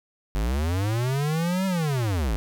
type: linear two-way sweep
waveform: square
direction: up then down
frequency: 46.25 to 194.3 to 46.25 Hz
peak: -23 dBFS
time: 0.35-2.36 s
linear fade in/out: 0 ms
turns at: 1.66 s
effects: none